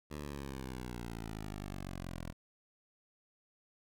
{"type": "exponential sweep", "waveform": "10% pulse", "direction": "down", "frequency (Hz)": [75.5, 41.2], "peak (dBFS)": -33, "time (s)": [0.1, 2.33], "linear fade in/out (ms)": 20, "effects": []}